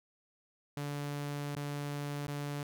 sawtooth tone with dropouts, 144.5 Hz, D3, 28 cents flat, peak -32 dBFS, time 0.77-2.63 s, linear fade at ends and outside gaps 2 ms, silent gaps 1.552-1.564 / 2.269-2.281 s, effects none

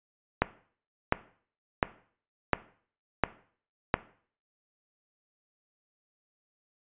click train, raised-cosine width 0.5 ms, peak -6 dBFS, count 6, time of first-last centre 0.42-3.941 s, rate 1.42 Hz, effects noise-tail reverb RT60 0.5 s tail -17 dB re dry + resampled to 8000 Hz

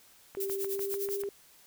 click train, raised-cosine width 0.5 ms, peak -29 dBFS, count 7, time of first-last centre 0.35-1.236 s, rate 6.77 Hz
sine tone with pitch glide, 392 to 400 Hz, G4 to G4, 0 to +35 cents, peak -32 dBFS, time 0.37-1.29 s, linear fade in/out 2 ms, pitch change +35 cents, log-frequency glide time 0.61-1.12 s
violet noise with tremolo, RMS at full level -35 dBFS, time 0.4-1.22 s, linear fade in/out 2 ms, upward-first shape sine, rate 9.9 Hz, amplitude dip 85%
effects white hiss -59 dBFS RMS until 1.66 s

